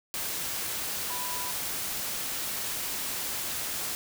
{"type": "tone in noise", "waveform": "sine", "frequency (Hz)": 987.8, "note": "B5", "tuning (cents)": 0, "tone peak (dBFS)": -37, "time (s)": [1.1, 1.51], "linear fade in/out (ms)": 0, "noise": "white", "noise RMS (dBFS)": -33, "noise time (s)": [0.14, 3.95], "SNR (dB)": -7, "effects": []}